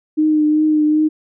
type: tone with vibrato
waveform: sine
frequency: 305.9 Hz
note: D#4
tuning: 29 cents flat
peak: -11 dBFS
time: 0.17-1.09 s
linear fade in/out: 20 ms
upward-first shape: triangle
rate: 2.6 Hz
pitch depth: 25 cents each way
effects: none